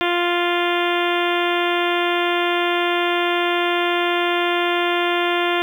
harmonic tone, 349.2 Hz, F4, in tune, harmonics 1 / 2 / 3 / 4 / 5 / 6 / 7 / 8 / 9 / 10, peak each -21 / -24 / -26 / -27 / -28 / -29 / -29 / -30 / -31 / -31 dBFS, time 0.01-5.62 s, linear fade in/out 0 ms, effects 8-bit

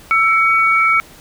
sine tone pair together, 1328 / 2249 Hz, E6 / C#7, +12 / +24 cents, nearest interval major sixth, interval 912 cents, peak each -13 dBFS, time 0.11-1 s, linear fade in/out 0 ms, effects pink hiss -42 dBFS RMS until 1.2 s

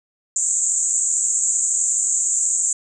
pink band-pass noise, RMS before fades -20 dBFS, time 0.36-2.73 s, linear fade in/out 2 ms, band 6900 to 7900 Hz, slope 96 dB/octave, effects none

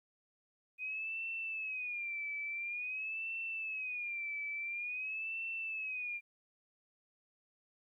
sine tone with vibrato, 2489 Hz, D#7, in tune, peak -37 dBFS, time 0.78-6.21 s, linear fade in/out 50 ms, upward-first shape sine, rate 0.48 Hz, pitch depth 130 cents each way, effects 13-bit

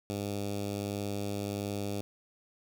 10% pulse tone with notch filter, 101.4 Hz, G#2, 41 cents flat, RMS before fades -35 dBFS, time 0.1-2.01 s, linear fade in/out 0 ms, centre 1600 Hz, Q 0.89, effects none

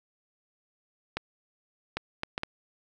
clicks, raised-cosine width 0.3 ms, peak -14 dBFS, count 5, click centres 1.17 / 1.97 / 2.234 / 2.379 / 2.434 s, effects none

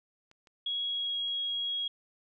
clicks, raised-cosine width 0.2 ms, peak -40 dBFS, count 3, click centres 0.314 / 0.472 / 1.282 s
sine tone with pitch glide, 3322 to 3301 Hz, G#7 to G#7, 0 to -11 cents, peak -30 dBFS, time 0.66-1.88 s, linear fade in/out 5 ms, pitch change -11 cents, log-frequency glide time 0.84-1.15 s
effects none

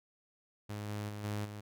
sawtooth tone with level steps, 104.3 Hz, G#2, 8 cents sharp, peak -35 / -33 / -37 / -31 / -39 dBFS, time 0.69-1.61 s, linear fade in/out 10 ms, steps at 0.88 / 1.08 / 1.23 / 1.44 s, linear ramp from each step 20 ms, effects none

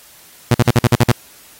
sawtooth tone bursts, 120 Hz, B2, 49 cents flat, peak -4 dBFS, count 8, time 0.51-1.119 s, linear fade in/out 5 ms, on 35 ms, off 47 ms, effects white hiss -44 dBFS RMS until 1.59 s + AAC 48 kbps

